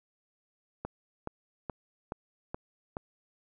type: click train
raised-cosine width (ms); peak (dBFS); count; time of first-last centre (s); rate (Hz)
1; -21; 6; 0.85-2.969; 2.36
effects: none